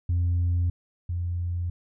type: tone pair in turn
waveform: sine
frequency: 87.31 / 87.31 Hz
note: F2 / F2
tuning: 0 / 0 cents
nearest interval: unison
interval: 0 cents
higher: neither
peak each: -19 / -25 dBFS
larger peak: first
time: 0.09-0.7 / 1.09-1.7 s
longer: neither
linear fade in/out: 5 ms
effects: tanh soft clip ceiling -19 dBFS